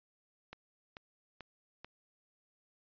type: click train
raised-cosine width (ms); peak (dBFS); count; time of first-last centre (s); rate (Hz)
0.3; -30; 4; 0.53-1.846; 2.28
effects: resampled to 11025 Hz